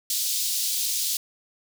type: high-pass noise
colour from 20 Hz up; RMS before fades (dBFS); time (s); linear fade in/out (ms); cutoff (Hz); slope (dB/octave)
pink; -26; 0.1-1.17; 2; 3900; 24
effects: none